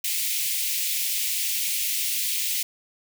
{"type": "high-pass noise", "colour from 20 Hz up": "white", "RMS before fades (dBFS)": -26, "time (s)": [0.04, 2.63], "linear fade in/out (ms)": 5, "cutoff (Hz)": 2100, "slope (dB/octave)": 48, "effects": []}